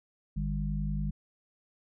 harmonic tone, 50.4 Hz, G1, 49 cents sharp, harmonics 1 / 3 / 4, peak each -32 / -33 / -36 dBFS, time 0.36-1.11 s, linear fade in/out 10 ms, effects none

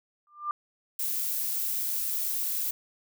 sine tone with exponential growth, 1193 Hz, D6, 27 cents sharp, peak -24 dBFS, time 0.27-0.51 s, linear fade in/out 1 ms, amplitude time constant 51 ms
violet noise, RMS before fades -30 dBFS, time 0.99-2.71 s, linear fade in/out 5 ms
effects none

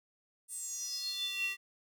square tone with high-pass filter sweep, 389.9 Hz, G4, 9 cents flat, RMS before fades -38 dBFS, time 0.48-1.57 s, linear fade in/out 50 ms, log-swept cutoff 9100 to 2300 Hz, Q 9.8, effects none

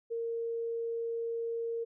sine tone, 461.8 Hz, A#4, 16 cents flat, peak -32 dBFS, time 0.1-1.85 s, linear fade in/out 20 ms, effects none

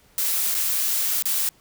blue noise with dropouts, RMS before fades -23 dBFS, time 0.18-1.49 s, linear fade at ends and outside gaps 1 ms, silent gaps 0.544-0.548 / 1.224-1.255 s, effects pink hiss -57 dBFS RMS until 1.6 s

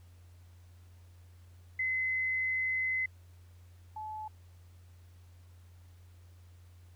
sine tone pair in turn, 2043 / 862.7 Hz, C7 / A5, -42 / -34 cents, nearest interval octave + minor third, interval 1492 cents, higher first, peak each -29 / -38 dBFS, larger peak first, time 1.79-3.06 / 3.96-4.28 s, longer first, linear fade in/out 5 ms, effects added 88 Hz sine -53 dBFS peak until 6.95 s + pink hiss -68 dBFS RMS until 6.95 s

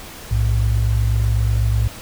sine tone pair together, 60.5 / 108.64 Hz, B1 / A2, -35 / -22 cents, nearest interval minor seventh, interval 1013 cents, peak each -17 dBFS, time 0.31-1.88 s, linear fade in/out 5 ms, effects pink hiss -36 dBFS RMS until 2.01 s

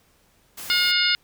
white noise, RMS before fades -36 dBFS, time 0.57-0.92 s, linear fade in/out 10 ms
harmonic tone, 717 Hz, F5, 45 cents sharp, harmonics 2 / 3 / 4 / 5 / 6 / 7, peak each -25 / -25 / -25 / -25 / -25 / -25 dBFS, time 0.7-1.15 s, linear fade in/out 0 ms
effects pink hiss -61 dBFS RMS until 1.23 s

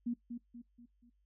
sine tone with echo, 238.3 Hz, A#3, 38 cents sharp, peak -32 dBFS, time 0.06-0.14 s, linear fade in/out 10 ms, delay 240 ms, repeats 4, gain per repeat -7 dB, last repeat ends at 1.1 s, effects noise-tail reverb RT60 0.1 s tail -17 dB re dry + added 50 Hz sine -70 dBFS peak until 1.25 s

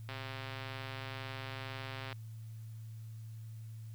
click train, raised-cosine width 0.3 ms, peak -27 dBFS, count 272, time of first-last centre 0.09-2.128 s, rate 133 Hz, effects added 111 Hz sine -44 dBFS peak until 3.94 s + white hiss -67 dBFS RMS until 3.94 s

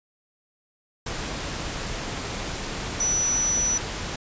sine tone in noise, 5920 Hz, F#8, in tune, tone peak -21 dBFS, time 3-3.78 s, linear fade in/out 5 ms, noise pink, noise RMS -31 dBFS, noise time 1.06-4.16 s, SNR +7 dB, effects resampled to 16000 Hz

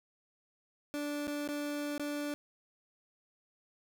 30% pulse tone with dropouts, 292.1 Hz, D4, 9 cents flat, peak -32 dBFS, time 0.94-2.34 s, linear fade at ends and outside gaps 0 ms, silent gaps 1.272-1.279 / 1.476-1.488 / 1.979-1.996 s, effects none

